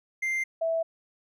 triangle / sine tone pair in turn, 2093 / 656.4 Hz, C7 / E5, 0 / -8 cents, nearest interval octave + minor sixth, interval 2008 cents, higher first, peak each -24 dBFS, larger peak neither, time 0.22-0.44 / 0.61-0.83 s, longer neither, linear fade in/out 10 ms, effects none

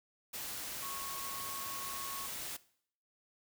sine tone in noise, 1100 Hz, C#6, 14 cents flat, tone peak -44 dBFS, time 0.82-2.27 s, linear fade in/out 10 ms, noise white, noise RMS -42 dBFS, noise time 0.33-2.57 s, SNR -5 dB, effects noise-tail reverb RT60 0.6 s tail -19 dB re dry

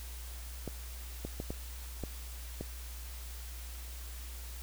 clicks, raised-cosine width 2 ms, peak -24 dBFS, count 6, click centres 0.677 / 1.25 / 1.401 / 1.505 / 2.037 / 2.61 s, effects added 60 Hz sine -42 dBFS peak until 4.62 s + white hiss -50 dBFS RMS until 4.62 s

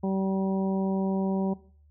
harmonic tone, 192.2 Hz, G3, 34 cents flat, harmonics 1 / 2 / 3 / 4 / 5, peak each -26 / -32 / -36 / -38 / -40 dBFS, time 0.03-1.54 s, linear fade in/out 10 ms, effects noise-tail reverb RT60 0.5 s tail -19 dB re dry + added 74 Hz sine -55 dBFS peak until 1.9 s

